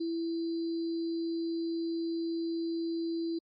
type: tone with sample-and-hold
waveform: sine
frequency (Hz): 331.9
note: E4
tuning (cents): +12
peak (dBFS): -30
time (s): 0-3.39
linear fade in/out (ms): 10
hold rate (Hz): 4410
effects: MP3 32 kbps